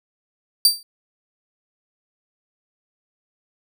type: tone with exponential decay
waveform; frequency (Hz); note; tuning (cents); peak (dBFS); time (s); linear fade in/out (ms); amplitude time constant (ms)
sawtooth; 4664; D8; -13; -5; 0.65-0.83; 2; 39
effects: none